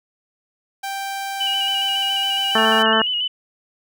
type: tone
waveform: sawtooth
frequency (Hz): 785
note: G5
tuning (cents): +2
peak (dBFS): -21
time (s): 0.83-2.83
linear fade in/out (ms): 10
type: tone with vibrato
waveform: sine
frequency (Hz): 2945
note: F#7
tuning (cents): -9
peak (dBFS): -19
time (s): 1.4-3.28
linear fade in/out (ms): 10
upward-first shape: square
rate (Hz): 7.2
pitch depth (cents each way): 36
type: harmonic tone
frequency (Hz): 221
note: A3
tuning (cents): +8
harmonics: 1 / 2 / 3 / 4 / 5 / 6 / 7 / 8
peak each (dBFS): -23 / -23 / -23 / -23 / -23 / -23 / -23 / -23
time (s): 2.55-3.02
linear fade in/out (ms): 2
effects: none